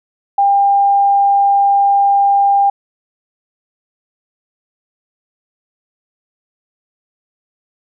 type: tone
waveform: sine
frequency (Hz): 799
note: G5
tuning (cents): +33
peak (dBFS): -8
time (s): 0.38-2.7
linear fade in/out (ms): 5
effects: none